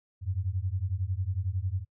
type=beating tone pair; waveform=sine; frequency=88.4 / 99.4 Hz; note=F2 / G2; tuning=+22 / +25 cents; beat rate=11 Hz; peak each=-31 dBFS; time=0.21-1.85 s; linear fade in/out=50 ms; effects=noise-tail reverb RT60 0.1 s tail -24 dB re dry